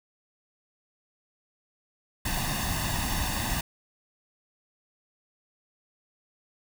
pink noise with comb filter, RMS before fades -29 dBFS, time 2.25-3.61 s, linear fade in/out 5 ms, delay 1.1 ms, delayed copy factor +0.75, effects none

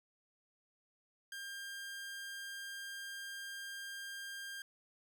sawtooth tone, 1600 Hz, G6, 35 cents sharp, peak -40 dBFS, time 1.32-4.62 s, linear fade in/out 2 ms, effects none

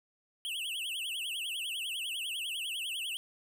square tone with vibrato, 2960 Hz, F#7, in tune, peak -35 dBFS, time 0.45-3.17 s, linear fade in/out 0 ms, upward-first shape triangle, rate 10 Hz, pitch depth 240 cents each way, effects 12-bit

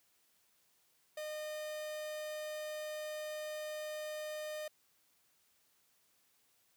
45% pulse tone, 611 Hz, D#5, 32 cents flat, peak -40 dBFS, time 1.17-4.68 s, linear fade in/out 5 ms, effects white hiss -73 dBFS RMS until 6.76 s + high-pass 60 Hz 12 dB/octave

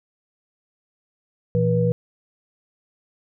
sine tone cluster, 118.4 / 168.2 / 483.6 Hz, A#2 / E3 / B4, +27 / +35 / -36 cents, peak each -21 dBFS, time 1.55-1.92 s, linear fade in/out 0 ms, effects none

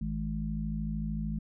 harmonic tone, 53.3 Hz, G#1, 46 cents sharp, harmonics 1 / 3 / 4, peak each -35 / -35 / -35 dBFS, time 0.01-1.39 s, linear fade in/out 5 ms, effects none

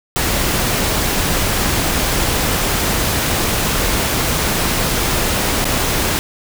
pink noise with dropouts, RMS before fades -17 dBFS, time 0.16-6.19 s, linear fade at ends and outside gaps 0 ms, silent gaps 5.644-5.653 s, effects none

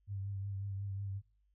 sine tone with vibrato, 98.7 Hz, G2, 12 cents sharp, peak -37 dBFS, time 0.07-1.22 s, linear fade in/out 50 ms, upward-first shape triangle, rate 5.5 Hz, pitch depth 39 cents each way, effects noise-tail reverb RT60 0.3 s tail -20 dB re dry + added 50 Hz sine -70 dBFS peak until 1.54 s

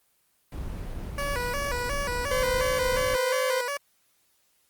brown noise, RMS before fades -34 dBFS, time 0.52-3.16 s, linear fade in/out 2 ms
15% pulse tone with vibrato, 527 Hz, C5, 12 cents sharp, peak -22 dBFS, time 1.18-3.77 s, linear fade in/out 2 ms, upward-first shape square, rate 2.8 Hz, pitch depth 130 cents each way
40% pulse tone with pitch glide, 513 to 516.9 Hz, C5 to C5, -34 to -21 cents, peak -24 dBFS, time 2.31-3.61 s, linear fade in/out 5 ms, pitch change +13 cents, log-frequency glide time 3.11-3.49 s
effects white hiss -68 dBFS RMS until 4.69 s + Opus 24 kbps

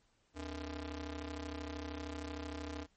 sawtooth ring-modulated tone, 185 Hz, F#3, in tune, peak -34 dBFS, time 0.34-2.87 s, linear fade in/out 50 ms, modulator 109 Hz, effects pink hiss -74 dBFS RMS until 2.96 s + MP3 32 kbps

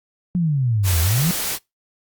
sine exponential two-way sweep, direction down then up, 184.4 to 79.4 to 184.4 Hz, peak -16 dBFS, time 0.35-1.31 s, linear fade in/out 0 ms, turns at 1.01 s
white noise, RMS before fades -24 dBFS, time 0.83-1.59 s, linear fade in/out 50 ms
effects noise-tail reverb RT60 0.2 s tail -24 dB re dry + Opus 48 kbps

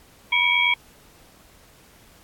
sine tone cluster, 971 / 2237 / 2326 / 3273 Hz, B5 / C#7 / D7 / G#7, -30 / +15 / -17 / -26 cents, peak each -26 / -20 / -22 / -24 dBFS, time 0.32-0.74 s, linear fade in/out 5 ms, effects pink hiss -53 dBFS RMS until 2.23 s + AAC 64 kbps

